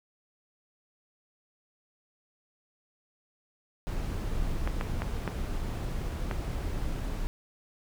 brown noise, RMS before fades -32 dBFS, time 3.87-7.27 s, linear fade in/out 0 ms
clicks, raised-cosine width 0.5 ms, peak -17 dBFS, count 5, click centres 4.675 / 4.811 / 5.02 / 5.277 / 6.312 s
effects none

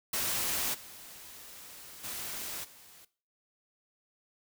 white noise with level steps, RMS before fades -32 / -49 / -39 / -55 dBFS, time 0.13-3.05 s, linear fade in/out 5 ms, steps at 0.73 / 2.03 / 2.63 s, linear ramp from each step 20 ms, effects noise-tail reverb RT60 0.4 s tail -18 dB re dry

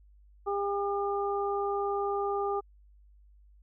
harmonic tone, 402 Hz, G4, 44 cents sharp, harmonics 1 / 2 / 3, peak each -30 / -33 / -35 dBFS, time 0.46-2.61 s, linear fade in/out 20 ms, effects added 50 Hz sine -55 dBFS peak until 3.62 s

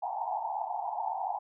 white band-pass noise, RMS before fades -34 dBFS, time 0.02-1.39 s, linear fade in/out 10 ms, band 700 to 920 Hz, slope 96 dB/octave, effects none

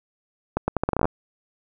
accelerating click train, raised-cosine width 1 ms, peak -7 dBFS, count 12, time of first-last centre 0.57-1.055 s, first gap 110 ms, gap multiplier 0.79, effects none

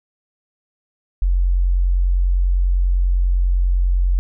sine tone, 45.02 Hz, F#1, 47 cents flat, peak -13 dBFS, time 1.22-4.19 s, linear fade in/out 0 ms, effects none

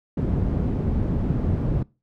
white low-pass noise, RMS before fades -23 dBFS, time 0.17-1.83 s, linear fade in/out 5 ms, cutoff 170 Hz, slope 12 dB/octave, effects noise-tail reverb RT60 0.3 s tail -24 dB re dry

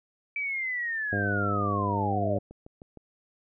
sine linear sweep, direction down, 2320 to 554.4 Hz, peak -28 dBFS, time 0.36-2.38 s, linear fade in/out 2 ms
harmonic tone, 101.3 Hz, G#2, 43 cents flat, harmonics 1 / 2 / 3 / 4 / 5 / 6 / 7, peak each -30 / -33 / -35 / -36 / -37 / -38 / -38 dBFS, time 1.12-2.39 s, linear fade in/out 10 ms
click train, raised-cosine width 2 ms, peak -32 dBFS, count 4, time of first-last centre 2.51-2.973 s, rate 6.48 Hz
effects none

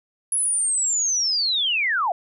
sine linear sweep, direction down, 10548 to 653 Hz, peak -19 dBFS, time 0.32-2.12 s, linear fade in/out 2 ms, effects none

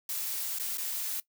blue noise with dropouts, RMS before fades -34 dBFS, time 0.09-1.2 s, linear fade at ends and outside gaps 2 ms, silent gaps 0.587-0.597 / 0.773-0.781 s, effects noise-tail reverb RT60 0.1 s tail -19 dB re dry

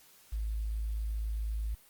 sine tone with quantisation, 54 Hz, A1, 32 cents flat, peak -31 dBFS, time 0.32-1.75 s, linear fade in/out 10 ms, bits 10, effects white hiss -60 dBFS RMS until 1.89 s + Opus 48 kbps

